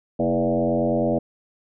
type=tone with frequency modulation; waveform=sine; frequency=410 Hz; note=G#4; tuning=22 cents flat; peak=-18 dBFS; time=0.19-1.19 s; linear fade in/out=10 ms; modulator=89.1 Hz; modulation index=2.9; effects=none